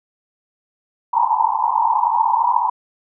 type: band-pass noise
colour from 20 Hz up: pink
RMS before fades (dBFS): -17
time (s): 1.13-2.7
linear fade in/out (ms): 10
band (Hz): 860 to 990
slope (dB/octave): 96
effects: none